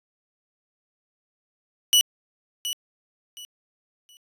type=tone with echo; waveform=sawtooth; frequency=2949 Hz; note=F#7; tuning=6 cents flat; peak=-11 dBFS; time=1.93-2.01 s; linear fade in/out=0 ms; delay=720 ms; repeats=3; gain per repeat=-12 dB; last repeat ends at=4.17 s; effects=resampled to 32000 Hz